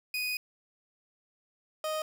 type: tone pair in turn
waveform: 30% pulse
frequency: 2489 / 622.2 Hz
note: D#7 / D#5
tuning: 0 / 0 cents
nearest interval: 2 octaves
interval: 2400 cents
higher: first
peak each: -28 dBFS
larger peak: neither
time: 0.14-0.37 / 1.84-2.02 s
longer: first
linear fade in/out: 2 ms
effects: none